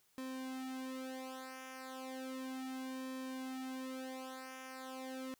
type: tone with flanger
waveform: sawtooth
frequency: 260.7 Hz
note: C4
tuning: 6 cents flat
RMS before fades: -45 dBFS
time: 0.18-5.34 s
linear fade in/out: 0 ms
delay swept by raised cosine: 1.4 to 3.6 ms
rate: 0.34 Hz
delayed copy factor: -0.9
effects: white hiss -73 dBFS RMS until 5.39 s